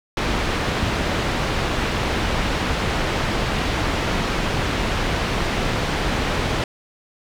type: low-pass noise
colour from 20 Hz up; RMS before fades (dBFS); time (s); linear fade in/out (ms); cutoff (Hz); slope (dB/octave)
pink; -22; 0.17-6.64; 2; 3700; 12
effects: none